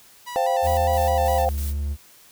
sawtooth tone with vibrato, 932 Hz, A#5, 1 cent flat, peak -28 dBFS, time 0.26-1.46 s, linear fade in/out 20 ms, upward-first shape square, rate 4.9 Hz, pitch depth 79 cents each way
sine chord, C suspended fourth, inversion none, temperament equal, 523.3 / 698.5 / 784 Hz, C5 / F5 / G5, 0 / 0 / 0 cents, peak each -23 dBFS, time 0.36-1.49 s, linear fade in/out 0 ms
blue noise with tremolo, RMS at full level -36 dBFS, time 0.61-1.74 s, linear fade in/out 50 ms, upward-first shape square, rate 3.1 Hz, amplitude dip 50%
triangle tone with pitch glide, 79.5 to 72.06 Hz, D#2 to D2, +38 to -32 cents, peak -21 dBFS, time 0.62-1.97 s, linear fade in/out 50 ms, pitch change -170 cents, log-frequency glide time 0.84-1.55 s
effects white hiss -51 dBFS RMS until 2.31 s

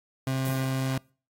30% pulse tone, 132.3 Hz, C3, 20 cents sharp, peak -23 dBFS, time 0.27-0.98 s, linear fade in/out 2 ms
violet noise with exponential decay, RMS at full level -36 dBFS, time 0.45-1.1 s, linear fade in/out 1 ms, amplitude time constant 140 ms
effects noise-tail reverb RT60 0.4 s tail -26 dB re dry + AAC 48 kbps

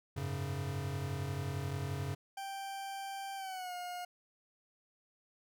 square chord, F# suspended second, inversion none, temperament equal, 92.5 / 103.83 / 138.59 Hz, F#2 / G#2 / C#3, 0 / 0 / 0 cents, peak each -41 / -44 / -39 dBFS, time 0.16-2.15 s, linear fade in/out 10 ms
40% pulse tone with pitch glide, 784 to 714.8 Hz, G5 to F5, 0 to +40 cents, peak -39 dBFS, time 2.37-4.05 s, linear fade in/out 5 ms, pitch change -160 cents, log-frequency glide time 3.36-3.74 s
effects none

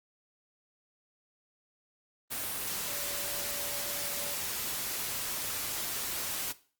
sine tone in noise, 576 Hz, D5, 34 cents flat, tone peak -45 dBFS, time 2.87-4.35 s, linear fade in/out 20 ms, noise white, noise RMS -35 dBFS, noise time 2.3-6.53 s, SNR -13 dB, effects noise-tail reverb RT60 0.4 s tail -17 dB re dry + Opus 32 kbps

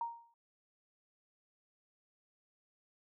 sine tone with exponential decay, 932.3 Hz, A#5, in tune, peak -32 dBFS, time 0.01-0.34 s, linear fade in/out 2 ms, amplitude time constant 71 ms, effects none

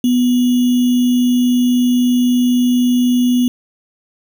sine tone with sample-and-hold, 246.9 Hz, B3, in tune, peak -10 dBFS, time 0.04-3.48 s, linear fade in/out 2 ms, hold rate 3150 Hz, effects none

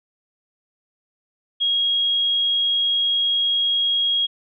sine tone, 3285 Hz, G#7, 20 cents flat, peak -17 dBFS, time 1.6-4.27 s, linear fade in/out 20 ms, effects none

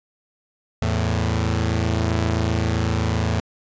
sawtooth tone pair together, 82.86 / 110.6 Hz, E2 / A2, +9 / +9 cents, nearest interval perfect fourth, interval 500 cents, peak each -18 dBFS, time 0.82-3.4 s, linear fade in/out 0 ms, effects resampled to 16000 Hz

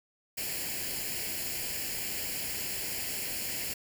white noise with comb filter, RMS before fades -35 dBFS, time 0.37-3.74 s, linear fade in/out 10 ms, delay 0.41 ms, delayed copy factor +0.7, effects none

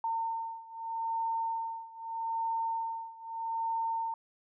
sine beating tone pair, 908 / 908.8 Hz, A#5 / A#5, -46 / -44 cents, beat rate 0.8 Hz, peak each -34 / -36 dBFS, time 0.04-4.14 s, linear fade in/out 2 ms, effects none

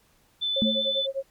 sine tone with vibrato, 3514 Hz, A7, 3 cents flat, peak -24 dBFS, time 0.41-1.07 s, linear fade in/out 20 ms, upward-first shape sine, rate 7.7 Hz, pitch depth 9 cents each way
sine tone with tremolo, 542 Hz, C#5, 39 cents flat, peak -24 dBFS, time 0.56-1.23 s, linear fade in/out 5 ms, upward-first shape sine, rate 10 Hz, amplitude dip 100%
sine tone with exponential decay, 220 Hz, A3, in tune, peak -18 dBFS, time 0.62-1.03 s, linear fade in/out 0 ms, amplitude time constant 87 ms
effects pink hiss -63 dBFS RMS until 1.3 s + MP3 96 kbps

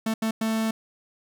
45% pulse tone bursts at uneven times, 221.9 Hz, A3, 15 cents sharp, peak -23 dBFS, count 3, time 0.06-0.14 / 0.22-0.31 / 0.41-0.71 s, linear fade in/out 5 ms, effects none

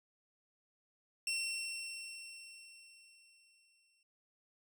20% pulse tone with exponential decay, 2714 Hz, E7, 50 cents sharp, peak -29 dBFS, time 1.27-4.03 s, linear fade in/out 2 ms, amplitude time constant 600 ms, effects none

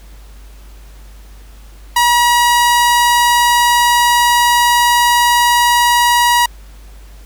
sawtooth tone with vibrato, 960 Hz, B5, 49 cents flat, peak -5 dBFS, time 1.96-6.46 s, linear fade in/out 5 ms, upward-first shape sine, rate 20 Hz, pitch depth 10 cents each way, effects added 50 Hz sine -34 dBFS peak until 7.25 s + pink hiss -46 dBFS RMS until 7.25 s

